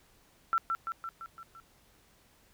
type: tone with echo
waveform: sine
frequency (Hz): 1344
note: E6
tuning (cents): +33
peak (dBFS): -24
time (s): 0.53-0.58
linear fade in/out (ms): 0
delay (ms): 170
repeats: 6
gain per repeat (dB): -4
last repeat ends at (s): 1.6
effects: pink hiss -64 dBFS RMS until 2.53 s